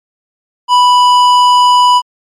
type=tone with tanh clipping; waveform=sine; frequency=987.8 Hz; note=B5; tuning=in tune; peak=-6 dBFS; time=0.68-2.02 s; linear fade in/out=50 ms; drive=13 dB; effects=MP3 64 kbps